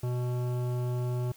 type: tone with hard clipping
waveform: sine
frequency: 123.47 Hz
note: B2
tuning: in tune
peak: -30 dBFS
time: 0.03-1.32 s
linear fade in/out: 5 ms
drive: 14 dB
effects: white hiss -56 dBFS RMS until 1.36 s